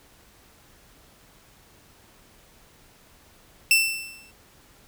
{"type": "tone with exponential decay", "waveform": "sawtooth", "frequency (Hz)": 2676, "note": "E7", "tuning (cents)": 25, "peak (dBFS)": -10, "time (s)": [3.71, 4.31], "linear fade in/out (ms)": 1, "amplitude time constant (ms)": 130, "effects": ["pink hiss -55 dBFS RMS until 4.87 s"]}